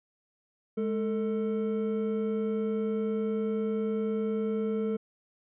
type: tone pair together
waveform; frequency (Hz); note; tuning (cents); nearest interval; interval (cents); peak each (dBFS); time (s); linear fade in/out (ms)
triangle; 211 / 445; G#3 / A4; +28 / +20; octave + minor second; 1292; -28; 0.77-4.97; 10
effects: resampled to 8000 Hz